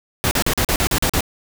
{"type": "noise bursts", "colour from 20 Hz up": "pink", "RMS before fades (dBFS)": -18, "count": 9, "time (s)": [0.24, 1.207], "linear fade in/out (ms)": 0, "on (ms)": 71, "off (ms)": 41, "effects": []}